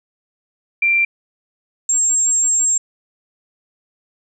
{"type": "tone pair in turn", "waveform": "sine", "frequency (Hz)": [2363, 7502], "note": ["D7", "A#8"], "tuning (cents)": [10, 10], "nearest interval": "octave + minor sixth", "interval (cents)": 2000, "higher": "second", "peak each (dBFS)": [-12, -13], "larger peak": "first", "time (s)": [[0.82, 1.05], [1.89, 2.78]], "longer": "second", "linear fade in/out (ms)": 5, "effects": []}